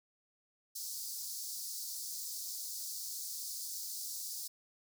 pink high-pass noise, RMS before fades -42 dBFS, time 0.75-4.48 s, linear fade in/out 10 ms, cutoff 4500 Hz, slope 48 dB/octave, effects none

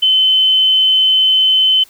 sine tone, 3055 Hz, G7, 45 cents flat, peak -8 dBFS, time 0.02-1.84 s, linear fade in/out 10 ms, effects white hiss -46 dBFS RMS until 1.89 s

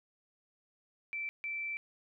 sine tone bursts at uneven times, 2332 Hz, D7, 13 cents flat, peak -35 dBFS, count 2, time 1.13-1.29 / 1.44-1.77 s, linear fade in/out 0 ms, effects none

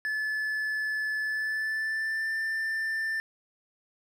triangle tone with pitch glide, 1730 to 1781.7 Hz, A6 to A6, -30 to +21 cents, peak -26 dBFS, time 0.05-3.2 s, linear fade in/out 0 ms, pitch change +51 cents, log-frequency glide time 1.21-2.34 s, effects none

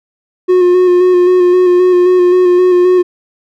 triangle tone with vibrato, 360.9 Hz, F#4, 43 cents flat, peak -3 dBFS, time 0.48-3.03 s, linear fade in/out 20 ms, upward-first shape square, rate 3.8 Hz, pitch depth 21 cents each way, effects none

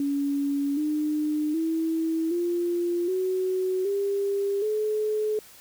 sine tone with pitch steps, 282.2 / 302.5 / 324.2 / 347.4 / 372.4 / 399.1 / 427.7 Hz, C#4 / D#4 / E4 / F4 / F#4 / G4 / A4, +31 / -49 / -29 / -9 / +11 / +31 / -49 cents, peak -23 dBFS, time 0-5.39 s, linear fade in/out 2 ms, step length 770 ms, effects white hiss -50 dBFS RMS until 5.6 s

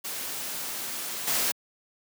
white noise with level steps, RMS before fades -34 / -26 dBFS, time 0.04-1.52 s, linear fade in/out 10 ms, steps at 1.27 s, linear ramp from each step 10 ms, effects high-pass 150 Hz 12 dB/octave

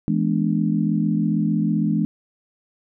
sine chord, E dominant seventh, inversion none, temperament equal with one note detuned, 164.81 / 211.3 / 246.9 / 293.7 Hz, E3 / G#3 / B3 / D4, 0 / +30 / 0 / 0 cents, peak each -22 / -21 / -27 / -25 dBFS, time 0.08-2.05 s, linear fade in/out 0 ms, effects none

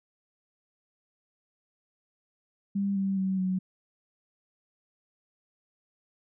sine tone with pitch steps, 198.7 / 194.39 / 190.17 / 186.04 Hz, G3 / G3 / F#3 / F#3, +24 / -14 / +48 / +10 cents, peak -25 dBFS, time 2.75-3.59 s, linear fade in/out 10 ms, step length 210 ms, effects none

